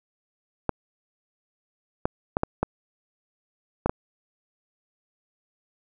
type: clicks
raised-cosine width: 1 ms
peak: -8 dBFS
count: 7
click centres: 0.693 / 2.055 / 2.369 / 2.434 / 2.63 / 3.86 / 3.895 s
effects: none